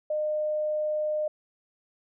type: tone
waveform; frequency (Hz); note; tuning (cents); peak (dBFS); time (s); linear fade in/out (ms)
sine; 609; D#5; -37; -25; 0.1-1.28; 5
effects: none